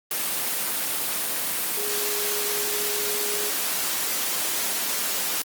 sine tone in noise, 415.3 Hz, G#4, in tune, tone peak -32 dBFS, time 1.77-3.5 s, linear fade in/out 2 ms, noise white, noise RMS -26 dBFS, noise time 0.11-5.42 s, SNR -9 dB, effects high-pass 200 Hz 12 dB/octave + Opus 24 kbps

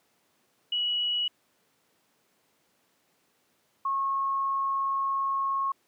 sine tone pair in turn, 2927 / 1090.7 Hz, F#7 / C#6, -19 / -28 cents, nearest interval octave + perfect fourth, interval 1709 cents, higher first, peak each -25 dBFS, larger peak neither, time 0.72-1.28 / 3.85-5.72 s, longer second, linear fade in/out 5 ms, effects pink hiss -69 dBFS RMS until 5.87 s + high-pass 200 Hz 12 dB/octave

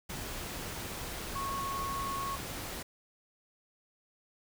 sine tone in noise, 1100 Hz, C#6, 14 cents flat, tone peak -34 dBFS, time 1.35-2.36 s, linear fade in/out 10 ms, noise pink, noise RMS -40 dBFS, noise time 0.09-2.83 s, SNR +3 dB, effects none

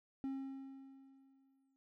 triangle tone with exponential decay, 269.3 Hz, C#4, 50 cents flat, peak -35 dBFS, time 0.24-1.76 s, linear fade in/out 0 ms, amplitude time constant 330 ms, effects none

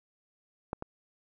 clicks, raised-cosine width 1 ms, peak -18 / -23 dBFS, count 2, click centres 0.731 / 0.824 s, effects none

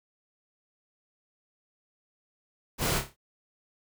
pink noise with echo, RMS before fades -28 dBFS, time 2.78-3.02 s, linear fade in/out 50 ms, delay 29 ms, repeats 5, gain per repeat -7 dB, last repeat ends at 3.165 s, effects none

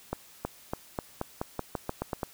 accelerating click train, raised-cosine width 1 ms, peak -16 dBFS, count 12, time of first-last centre 0.13-2.232 s, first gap 320 ms, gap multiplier 0.89, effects white hiss -54 dBFS RMS until 2.33 s

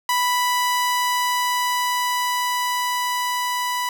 sawtooth tone with level ramp, 987.8 Hz, B5, in tune, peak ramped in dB -14 to -18 dBFS, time 0.09-3.89 s, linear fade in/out 2 ms, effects none

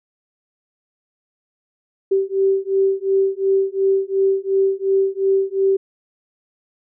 sine beating tone pair, 386.6 / 389.4 Hz, G4 / G4, -24 / -12 cents, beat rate 2.8 Hz, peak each -18 dBFS, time 2.11-5.77 s, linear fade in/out 10 ms, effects none

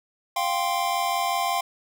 square chord, F suspended second, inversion none, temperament equal, 698.5 / 784 / 1046.5 Hz, F5 / G5 / C6, 0 / 0 / 0 cents, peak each -28 dBFS, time 0.36-1.61 s, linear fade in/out 5 ms, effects none

